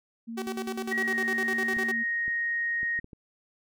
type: tone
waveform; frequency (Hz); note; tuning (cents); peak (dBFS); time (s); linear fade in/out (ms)
sine; 229.5; A#3; -27; -34; 0.27-2.04; 20
type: tone with tremolo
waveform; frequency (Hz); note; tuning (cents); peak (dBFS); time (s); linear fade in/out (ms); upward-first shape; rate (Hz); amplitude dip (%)
sawtooth; 381; G4; -49; -27; 0.37-1.92; 10; square; 9.9; 80
type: tone with pitch glide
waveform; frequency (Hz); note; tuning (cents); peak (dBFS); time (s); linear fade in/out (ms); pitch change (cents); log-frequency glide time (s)
sine; 1903 to 1869.2; A#6 to A#6; +35 to +4; -26; 0.91-3; 10; -31; 1.02-1.18
type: clicks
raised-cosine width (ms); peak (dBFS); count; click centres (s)
3; -32; 6; 1.768 / 2.28 / 2.831 / 2.991 / 3.044 / 3.132
effects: none